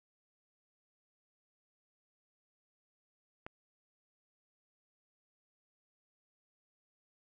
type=click; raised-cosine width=0.5 ms; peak=-28 dBFS; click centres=3.465 s; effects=none